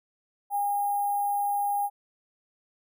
sine tone with sample-and-hold, 813 Hz, G#5, 37 cents flat, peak -24 dBFS, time 0.5-1.9 s, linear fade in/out 50 ms, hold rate 11025 Hz, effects none

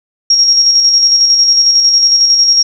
sine tone with tremolo, 5588 Hz, F8, in tune, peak -4 dBFS, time 0.3-2.63 s, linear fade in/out 5 ms, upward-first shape square, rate 11 Hz, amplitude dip 35%, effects none

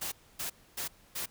white noise bursts, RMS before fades -36 dBFS, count 4, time 0.01-1.26 s, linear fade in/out 10 ms, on 110 ms, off 270 ms, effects pink hiss -61 dBFS RMS until 1.3 s

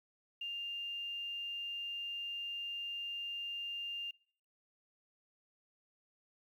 sine tone with quantisation, 2800 Hz, F7, 4 cents sharp, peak -38 dBFS, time 0.41-4.11 s, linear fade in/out 5 ms, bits 11, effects noise-tail reverb RT60 0.6 s tail -25 dB re dry

